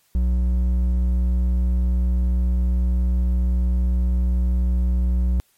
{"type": "tone with hard clipping", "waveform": "sine", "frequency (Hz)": 61.3, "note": "B1", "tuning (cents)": -12, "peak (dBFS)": -18, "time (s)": [0.15, 5.4], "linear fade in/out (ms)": 0, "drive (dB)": 6, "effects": ["white hiss -62 dBFS RMS until 5.57 s", "MP3 64 kbps"]}